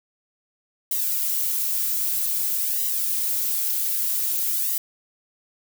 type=noise with flanger; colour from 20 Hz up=violet; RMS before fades=-24 dBFS; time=0.91-4.78 s; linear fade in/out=2 ms; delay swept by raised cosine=1 to 5.4 ms; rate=0.52 Hz; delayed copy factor=+0.8; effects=none